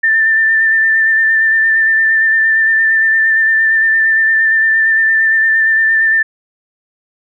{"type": "tone with vibrato", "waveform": "sine", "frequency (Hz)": 1783, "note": "A6", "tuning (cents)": 22, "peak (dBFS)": -8, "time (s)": [0.03, 6.23], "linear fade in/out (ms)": 10, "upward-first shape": "sine", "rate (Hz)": 8.7, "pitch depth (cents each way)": 21, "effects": []}